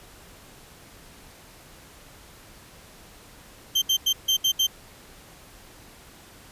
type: tone bursts at uneven times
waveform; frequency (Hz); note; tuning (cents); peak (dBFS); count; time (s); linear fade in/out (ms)
35% pulse; 3136; G7; 0; -17; 6; 3.75-3.82 / 3.89-3.97 / 4.06-4.13 / 4.28-4.37 / 4.44-4.52 / 4.59-4.67; 10
effects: pink hiss -49 dBFS RMS until 6.51 s + resampled to 32000 Hz